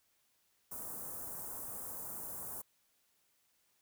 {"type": "band-stop noise", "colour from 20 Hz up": "white", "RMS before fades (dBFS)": -44, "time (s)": [0.71, 2.62], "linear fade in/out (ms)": 10, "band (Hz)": [1200, 8400], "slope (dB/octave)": 24, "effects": ["white hiss -75 dBFS RMS until 3.81 s"]}